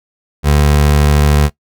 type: tone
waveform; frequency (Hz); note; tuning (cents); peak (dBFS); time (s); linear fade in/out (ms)
25% pulse; 73.42; D2; 0; -4; 0.43-1.5; 50
effects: noise-tail reverb RT60 0.1 s tail -20 dB re dry